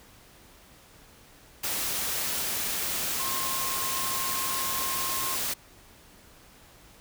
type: tone in noise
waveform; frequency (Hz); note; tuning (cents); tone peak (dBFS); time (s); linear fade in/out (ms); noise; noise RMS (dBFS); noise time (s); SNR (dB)
sine; 1065; C6; +30; -34; 3.19-5.36; 10; white; -30; 1.63-5.54; -7
effects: pink hiss -54 dBFS RMS until 7 s